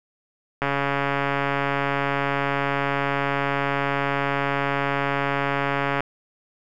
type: click train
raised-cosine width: 0.5 ms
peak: -8 dBFS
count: 755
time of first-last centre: 0.62-6.006 s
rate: 140 Hz
effects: none